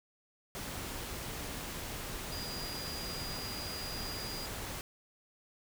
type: tone in noise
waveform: sine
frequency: 4859 Hz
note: D#8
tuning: 42 cents flat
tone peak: -42 dBFS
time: 2.32-4.46 s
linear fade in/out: 0 ms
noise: pink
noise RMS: -41 dBFS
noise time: 0.55-4.81 s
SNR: -4 dB
effects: none